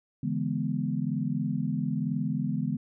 sine chord, E dominant seventh, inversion third, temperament equal with one note detuned, 143.64 / 164.81 / 207.7 / 246.9 Hz, D3 / E3 / G#3 / B3, -38 / 0 / 0 / 0 cents, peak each -32 dBFS, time 0.23-2.77 s, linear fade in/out 5 ms, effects none

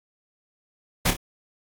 pink noise with echo, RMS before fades -20 dBFS, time 1.05-1.11 s, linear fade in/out 10 ms, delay 28 ms, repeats 2, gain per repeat -7 dB, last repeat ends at 1.166 s, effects AAC 64 kbps

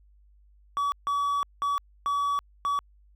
triangle tone bursts at uneven times, 1139 Hz, C#6, 47 cents sharp, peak -22 dBFS, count 5, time 0.77-0.92 / 1.07-1.43 / 1.62-1.78 / 2.06-2.39 / 2.65-2.79 s, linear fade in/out 0 ms, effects added 50 Hz sine -55 dBFS peak until 3.15 s

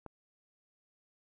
click, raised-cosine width 1 ms, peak -30 dBFS, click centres 0.063 s, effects none

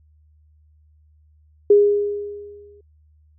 sine tone with exponential decay, 410 Hz, G#4, 22 cents flat, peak -7 dBFS, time 1.7-2.81 s, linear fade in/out 5 ms, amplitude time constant 240 ms, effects added 76 Hz sine -52 dBFS peak until 3.38 s

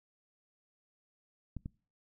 clicks, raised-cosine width 5 ms, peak -27 dBFS, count 2, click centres 1.567 / 1.659 s, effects noise-tail reverb RT60 0.4 s tail -24 dB re dry

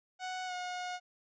sawtooth tone with pitch glide, 740 to 723.1 Hz, F#5 to F#5, 0 to -40 cents, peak -33 dBFS, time 0.19-1 s, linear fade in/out 50 ms, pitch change -40 cents, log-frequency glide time 0.46-0.53 s, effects resampled to 16000 Hz

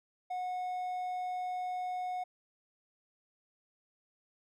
triangle tone, 730 Hz, F#5, 24 cents flat, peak -32 dBFS, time 0.3-2.24 s, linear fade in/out 10 ms, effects none

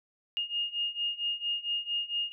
sine beating tone pair, 2840 / 2844.4 Hz, F7 / F7, +28 / +31 cents, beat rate 4.4 Hz, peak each -34 / -32 dBFS, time 0.37-2.32 s, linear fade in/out 0 ms, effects none

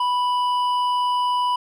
sine tone with hard clipping, 987.8 Hz, B5, in tune, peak -20 dBFS, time 0-1.56 s, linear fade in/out 5 ms, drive 7 dB, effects none

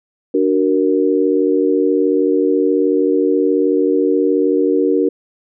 sine chord, D augmented, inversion none, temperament equal with one note detuned, 293.7 / 372.4 / 466.2 Hz, D4 / F#4 / A#4, 0 / +11 / 0 cents, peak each -16 dBFS, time 0.34-5.09 s, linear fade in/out 5 ms, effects none

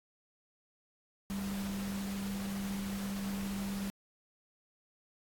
sine tone in noise, 197.4 Hz, G3, 12 cents sharp, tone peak -35 dBFS, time 1.3-3.9 s, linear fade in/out 0 ms, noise pink, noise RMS -45 dBFS, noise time 1.3-3.9 s, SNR +7 dB, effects AAC 64 kbps

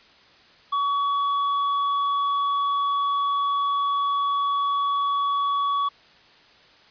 triangle tone with tanh clipping, 1130 Hz, C#6, 33 cents sharp, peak -22 dBFS, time 0.72-5.89 s, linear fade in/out 10 ms, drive 11 dB, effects white hiss -53 dBFS RMS until 6.9 s + resampled to 11025 Hz

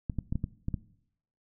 clicks, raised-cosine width 5 ms, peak -18 dBFS, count 7, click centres 0.098 / 0.187 / 0.325 / 0.356 / 0.441 / 0.684 / 0.742 s, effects noise-tail reverb RT60 0.7 s tail -19 dB re dry

